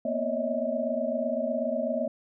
sine tone cluster, 233.8 / 251 / 558 / 614 / 642 Hz, A#3 / B3 / C#5 / D#5 / E5, +5 / +28 / +11 / -23 / -46 cents, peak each -33 / -35 / -32 / -32 / -31 dBFS, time 0.05-2.08 s, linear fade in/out 5 ms, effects none

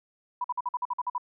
sine tone bursts, 985 Hz, B5, 5 cents flat, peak -26 dBFS, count 10, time 0.41-1.181 s, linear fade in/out 5 ms, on 33 ms, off 49 ms, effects none

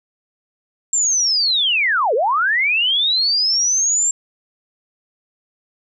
sine linear two-way sweep, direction down then up, 7459 to 406.2 to 7459 Hz, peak -14 dBFS, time 0.93-4.11 s, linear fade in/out 2 ms, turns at 2.14 s, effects none

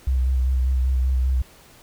sine tone with vibrato, 64.4 Hz, C2, 27 cents flat, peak -17 dBFS, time 0.07-1.42 s, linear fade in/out 5 ms, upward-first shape square, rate 5.1 Hz, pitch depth 26 cents each way, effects pink hiss -50 dBFS RMS until 1.82 s

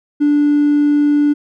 triangle tone with hard clipping, 292.6 Hz, D4, 6 cents flat, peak -10 dBFS, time 0.2-1.34 s, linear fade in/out 20 ms, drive 4 dB, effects none

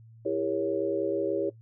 sine chord, E diminished seventh, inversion none, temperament equal with one note detuned, 329.6 / 399.8 / 466.2 / 554.4 Hz, E4 / G4 / Bb4 / Db5, 0 / +34 / 0 / 0 cents, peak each -31 / -30 / -34 / -30 dBFS, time 0.25-1.5 s, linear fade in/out 10 ms, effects noise-tail reverb RT60 0.1 s tail -17 dB re dry + added 113 Hz sine -49 dBFS peak until 1.61 s

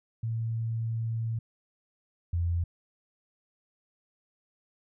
sine tone pair in turn, 113.7 / 85.67 Hz, A#2 / F2, -43 / -33 cents, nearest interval perfect fourth, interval 490 cents, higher first, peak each -28 / -25 dBFS, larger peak second, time 0.23-1.39 / 2.33-2.64 s, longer first, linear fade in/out 5 ms, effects none

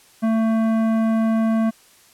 sine tone with tanh clipping, 223.3 Hz, A3, 26 cents sharp, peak -18 dBFS, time 0.22-1.71 s, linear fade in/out 20 ms, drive 14 dB, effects white hiss -52 dBFS RMS until 2.13 s + low-pass 12000 Hz 12 dB/octave

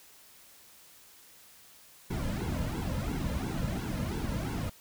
brown noise with flanger, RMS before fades -33 dBFS, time 2.1-4.7 s, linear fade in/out 10 ms, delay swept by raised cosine 1.6 to 2.7 ms, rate 2.9 Hz, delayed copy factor -1, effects white hiss -56 dBFS RMS until 4.8 s

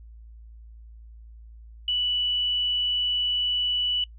sine tone with frequency modulation, 2960 Hz, F#7, in tune, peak -22 dBFS, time 1.88-4.04 s, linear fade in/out 2 ms, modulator 22 Hz, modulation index 0.22, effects noise-tail reverb RT60 0.1 s tail -24 dB re dry + added 56 Hz sine -43 dBFS peak until 4.18 s

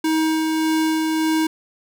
square tone with tremolo, 316.9 Hz, D#4, 32 cents sharp, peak -17 dBFS, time 0.04-1.47 s, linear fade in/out 5 ms, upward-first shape sine, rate 1.7 Hz, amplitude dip 25%, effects none

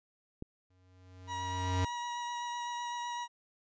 click, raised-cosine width 3 ms, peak -27 dBFS, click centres 0.424 s
square tone with exponential growth, 92.1 Hz, F#2, 7 cents flat, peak -28 dBFS, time 0.7-1.85 s, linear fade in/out 5 ms, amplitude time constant 250 ms
40% pulse tone with vibrato, 960 Hz, B5, 49 cents flat, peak -35 dBFS, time 1.27-3.28 s, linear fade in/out 50 ms, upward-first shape sine, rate 7.9 Hz, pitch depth 9 cents each way
effects resampled to 16000 Hz

